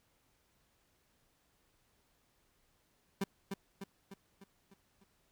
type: tone with echo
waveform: 30% pulse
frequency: 196 Hz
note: G3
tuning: in tune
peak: -29 dBFS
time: 3.21-3.24 s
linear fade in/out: 5 ms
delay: 300 ms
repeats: 6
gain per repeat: -5 dB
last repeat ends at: 5.04 s
effects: pink hiss -74 dBFS RMS until 5.31 s